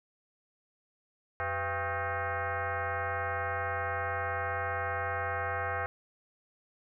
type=tone with frequency modulation; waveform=sine; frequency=384.8 Hz; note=G4; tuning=32 cents flat; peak=-30 dBFS; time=1.4-5.86 s; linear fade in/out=0 ms; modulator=295 Hz; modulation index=5.2; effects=none